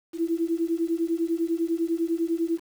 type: beating tone pair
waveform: sine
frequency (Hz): 327.6 / 337.6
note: E4 / E4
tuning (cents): -11 / +41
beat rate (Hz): 10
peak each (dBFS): -26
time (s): 0.13-2.6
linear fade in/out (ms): 50
effects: 8-bit